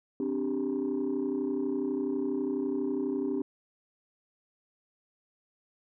sine chord, C suspended second, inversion none, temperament equal, 261.6 / 293.7 / 392 Hz, C4 / D4 / G4, 0 / 0 / 0 cents, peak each -31 dBFS, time 0.2-3.42 s, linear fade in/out 2 ms, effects tanh soft clip ceiling -23 dBFS

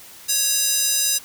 square tone with high-pass filter, 554.4 Hz, C#5, in tune, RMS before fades -20 dBFS, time 0.28-1.19 s, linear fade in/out 20 ms, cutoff 6000 Hz, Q 1.3, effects white hiss -43 dBFS RMS until 1.24 s

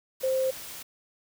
sine tone in noise, 524 Hz, C5, 2 cents sharp, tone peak -23 dBFS, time 0.23-0.51 s, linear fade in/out 10 ms, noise white, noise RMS -41 dBFS, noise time 0.2-0.83 s, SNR +15 dB, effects none

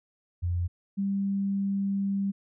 sine tone pair in turn, 87.6 / 197.4 Hz, F2 / G3, +6 / +12 cents, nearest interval octave + major second, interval 1406 cents, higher second, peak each -25 / -25 dBFS, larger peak neither, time 0.42-0.68 / 0.97-2.32 s, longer second, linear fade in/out 20 ms, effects none

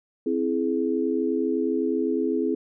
sine chord, C augmented, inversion none, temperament equal with one note detuned, 261.6 / 329.6 / 421.3 Hz, C4 / E4 / G#4, 0 / 0 / +25 cents, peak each -26 dBFS, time 0.26-2.55 s, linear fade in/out 5 ms, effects none

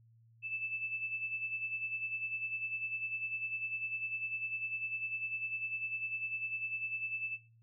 sine tone with tremolo, 2634 Hz, E7, 2 cents flat, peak -33 dBFS, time 0.42-7.38 s, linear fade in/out 50 ms, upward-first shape sine, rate 10 Hz, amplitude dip 65%, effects noise-tail reverb RT60 0.4 s tail -17 dB re dry + added 114 Hz sine -61 dBFS peak until 7.62 s

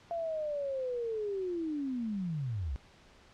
sine linear sweep, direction down, 686 to 58.27 Hz, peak -32 dBFS, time 0.11-2.76 s, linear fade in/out 0 ms, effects pink hiss -59 dBFS RMS until 3.33 s + low-pass 5000 Hz 12 dB/octave

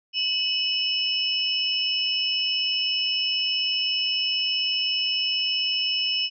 sine tone cluster, 2565 / 2959 / 5280 Hz, E7 / F#7 / E8, -48 / -1 / +2 cents, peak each -31 / -24 / -27 dBFS, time 0.13-6.3 s, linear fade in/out 50 ms, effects none

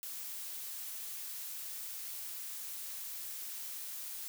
blue noise, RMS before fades -43 dBFS, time 0.03-4.28 s, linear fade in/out 0 ms, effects none

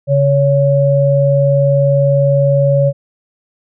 sine tone pair together, 140 / 560 Hz, C#3 / C#5, +18 / +18 cents, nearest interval 2 octaves, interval 2400 cents, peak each -11 dBFS, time 0.07-2.93 s, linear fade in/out 50 ms, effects none

